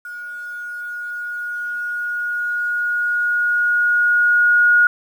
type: tone with level ramp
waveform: sine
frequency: 1442 Hz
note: F#6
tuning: 45 cents flat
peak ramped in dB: -29 to -9 dBFS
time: 0.05-4.87 s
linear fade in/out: 2 ms
effects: 8-bit